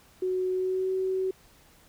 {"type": "tone with pitch glide", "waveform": "sine", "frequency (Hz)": [370, 377.1], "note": ["F#4", "F#4"], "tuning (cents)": [0, 33], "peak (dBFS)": -25, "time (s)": [0.22, 1.31], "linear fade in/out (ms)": 5, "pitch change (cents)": 33, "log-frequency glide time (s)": [0.52, 0.91], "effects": ["pink hiss -58 dBFS RMS until 1.88 s"]}